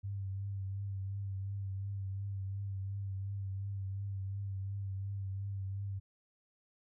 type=tone with vibrato; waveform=sine; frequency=98 Hz; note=G2; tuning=in tune; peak=-36 dBFS; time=0.03-6 s; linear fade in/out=20 ms; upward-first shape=triangle; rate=2.8 Hz; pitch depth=41 cents each way; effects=none